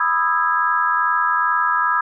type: chord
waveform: sine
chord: E major seventh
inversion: second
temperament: just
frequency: 988.9 / 1236.1 / 1318.5 / 1648.1 Hz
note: B5 / D#6 / E6 / G#6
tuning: +2 / -12 / 0 / -14 cents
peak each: -21 dBFS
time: 0-2.01 s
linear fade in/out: 5 ms
effects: none